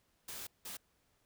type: noise bursts at uneven times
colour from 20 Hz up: white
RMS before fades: -45 dBFS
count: 2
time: 0.28-0.47 / 0.65-0.77 s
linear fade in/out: 5 ms
effects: pink hiss -75 dBFS RMS until 1.25 s